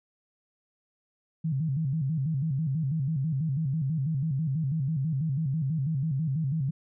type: tone with vibrato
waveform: sine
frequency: 146.83 Hz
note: D3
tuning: in tune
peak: -25 dBFS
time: 1.44-6.71 s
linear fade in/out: 10 ms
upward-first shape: square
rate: 6.1 Hz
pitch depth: 160 cents each way
effects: none